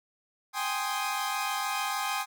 sawtooth chord, Ab major seventh, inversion third, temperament equal, 784 / 830.6 / 1046.5 / 1244.5 Hz, G5 / Ab5 / C6 / Eb6, 0 / 0 / 0 / 0 cents, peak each -31 dBFS, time 0.53-2.26 s, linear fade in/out 50 ms, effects none

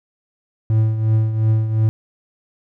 triangle tone with tremolo, 110 Hz, A2, in tune, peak -9 dBFS, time 0.7-1.89 s, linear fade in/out 0 ms, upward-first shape triangle, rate 2.8 Hz, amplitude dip 65%, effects none

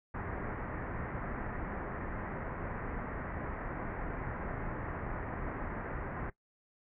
pink low-pass noise, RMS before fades -39 dBFS, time 0.14-6.3 s, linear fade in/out 5 ms, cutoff 2000 Hz, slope 48 dB/octave, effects noise-tail reverb RT60 0.1 s tail -17 dB re dry

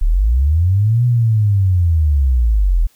sine linear two-way sweep, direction up then down, 32.34 to 123.47 to 37.92 Hz, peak -10 dBFS, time 0.01-2.87 s, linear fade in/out 10 ms, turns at 1.05 s, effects white hiss -55 dBFS RMS until 2.95 s

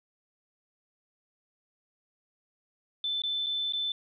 sine tone with dropouts, 3525 Hz, A7, 2 cents sharp, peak -28 dBFS, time 3.04-3.92 s, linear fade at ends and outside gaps 2 ms, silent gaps 3.22-3.236 / 3.463-3.467 / 3.724-3.734 s, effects none

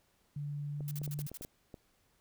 sine tone with pitch glide, 145.2 to 146.29 Hz, D3 to D3, -19 to -6 cents, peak -36 dBFS, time 0.36-1.27 s, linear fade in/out 5 ms, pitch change +13 cents, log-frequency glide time 0.68-0.87 s
clicks, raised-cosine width 2 ms, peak -33 dBFS, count 8, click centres 0.807 / 1.016 / 1.077 / 1.191 / 1.316 / 1.411 / 1.449 / 1.742 s
blue noise bursts, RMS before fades -45 dBFS, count 8, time 0.88-1.449 s, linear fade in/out 0 ms, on 30 ms, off 47 ms
effects pink hiss -72 dBFS RMS until 2.2 s

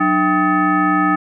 sine tone with frequency modulation, 784 Hz, G5, in tune, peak -12 dBFS, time 0-1.16 s, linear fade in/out 10 ms, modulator 484 Hz, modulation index 1.8, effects none

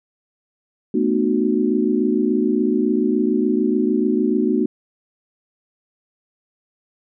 sine chord, B dominant seventh, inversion third, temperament equal with one note detuned, 220 / 246.9 / 303.5 / 370 Hz, A3 / B3 / D#4 / F#4, 0 / 0 / -43 / 0 cents, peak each -21 dBFS, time 0.94-4.66 s, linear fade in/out 5 ms, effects none

